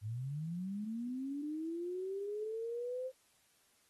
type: linear sweep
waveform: sine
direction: up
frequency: 100.3 to 523.3 Hz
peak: -37 dBFS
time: 0.01-3.12 s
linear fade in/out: 50 ms
effects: white hiss -71 dBFS RMS until 3.89 s + AAC 32 kbps